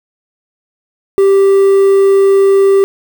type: tone with quantisation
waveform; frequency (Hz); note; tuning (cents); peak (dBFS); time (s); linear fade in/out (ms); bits
triangle; 392; G4; 0; -3; 1.18-2.84; 0; 5
effects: none